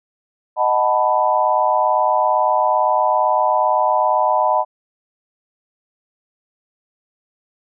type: chord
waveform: sine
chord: B dominant seventh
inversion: first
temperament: equal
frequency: 622.3 / 740 / 880 / 987.8 Hz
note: D#5 / F#5 / A5 / B5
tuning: 0 / 0 / 0 / 0 cents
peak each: -19 / -20 / -19 / -18 dBFS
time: 0.56-4.65 s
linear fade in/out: 50 ms
effects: none